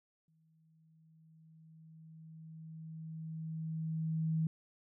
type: tone with exponential growth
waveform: sine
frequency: 160 Hz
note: D#3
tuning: 49 cents sharp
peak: -29 dBFS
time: 0.28-4.47 s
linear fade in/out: 2 ms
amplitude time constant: 910 ms
effects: none